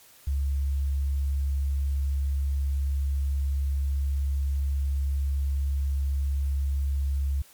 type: tone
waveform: sine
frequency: 69.3 Hz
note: C#2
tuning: in tune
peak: -23 dBFS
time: 0.27-7.42 s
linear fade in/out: 5 ms
effects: white hiss -54 dBFS RMS until 7.53 s + MP3 96 kbps